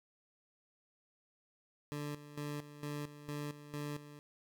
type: tone with tremolo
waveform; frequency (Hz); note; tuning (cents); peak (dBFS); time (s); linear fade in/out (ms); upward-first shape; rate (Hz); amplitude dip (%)
20% pulse; 146.83; D3; 0; -34; 1.92-4.19; 0; square; 2.2; 75
effects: none